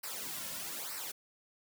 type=noise with flanger; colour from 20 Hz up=white; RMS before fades=-41 dBFS; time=0.03-1.12 s; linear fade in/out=10 ms; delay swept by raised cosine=0.29 to 2.59 ms; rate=1.1 Hz; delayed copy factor=-0.75; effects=none